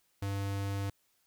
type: tone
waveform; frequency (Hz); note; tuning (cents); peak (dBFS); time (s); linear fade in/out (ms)
square; 99.2; G2; +21; -33; 0.22-0.9; 5
effects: white hiss -73 dBFS RMS until 1.26 s